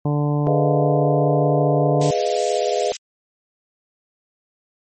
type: harmonic tone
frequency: 146.83 Hz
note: D3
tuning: in tune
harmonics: 1 / 2 / 3 / 4 / 5 / 6 / 7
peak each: -18 / -24 / -28 / -30 / -32 / -34 / -35 dBFS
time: 0.05-2.11 s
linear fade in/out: 5 ms
type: chord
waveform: sine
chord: F half-diminished seventh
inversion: first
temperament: equal with one note detuned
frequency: 415.3 / 493.9 / 619.4 / 698.5 Hz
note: Ab4 / Cb5 / Eb5 / F5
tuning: 0 / 0 / -8 / 0 cents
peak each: -23 dBFS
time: 0.47-2.92 s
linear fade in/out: 0 ms
type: high-pass noise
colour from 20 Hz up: white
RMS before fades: -28 dBFS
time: 2.01-2.97 s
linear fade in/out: 5 ms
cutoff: 2100 Hz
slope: 24 dB/octave
effects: MP3 32 kbps